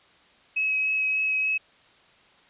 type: tone with vibrato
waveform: sine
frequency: 2559 Hz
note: D#7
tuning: 48 cents sharp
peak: -22 dBFS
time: 0.56-1.58 s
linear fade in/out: 10 ms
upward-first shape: sine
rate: 3.4 Hz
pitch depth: 10 cents each way
effects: white hiss -57 dBFS RMS until 2.49 s + resampled to 8000 Hz